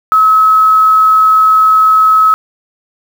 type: tone with quantisation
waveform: sine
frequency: 1286 Hz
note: E6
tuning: 43 cents flat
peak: -4 dBFS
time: 0.12-2.34 s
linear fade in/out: 0 ms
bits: 5
effects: none